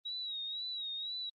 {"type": "tone with vibrato", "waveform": "sine", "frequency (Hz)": 3834, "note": "A#7", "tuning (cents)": 48, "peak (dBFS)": -37, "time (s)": [0.05, 1.3], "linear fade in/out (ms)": 10, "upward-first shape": "sine", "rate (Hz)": 2, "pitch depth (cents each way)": 68, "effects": ["Opus 32 kbps"]}